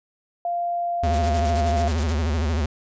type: tone with pitch glide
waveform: sine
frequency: 695 to 690.2 Hz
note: F5 to F5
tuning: -9 to -21 cents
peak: -22 dBFS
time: 0.45-1.88 s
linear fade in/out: 2 ms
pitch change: -12 cents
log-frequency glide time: 0.78-1.36 s
type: tone with vibrato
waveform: square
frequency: 77.9 Hz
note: D#2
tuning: 3 cents sharp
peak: -21 dBFS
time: 1.03-2.66 s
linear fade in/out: 5 ms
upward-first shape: sine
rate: 13 Hz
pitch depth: 150 cents each way
type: noise with tremolo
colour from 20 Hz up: white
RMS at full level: -35 dBFS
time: 1.13-2.13 s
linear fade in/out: 10 ms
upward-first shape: square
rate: 9.4 Hz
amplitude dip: 80%
effects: resampled to 16000 Hz